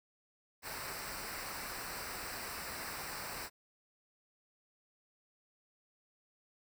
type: noise with comb filter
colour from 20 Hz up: pink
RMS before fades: -43 dBFS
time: 0.62-3.5 s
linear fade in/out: 50 ms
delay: 0.3 ms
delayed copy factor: -0.7
effects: none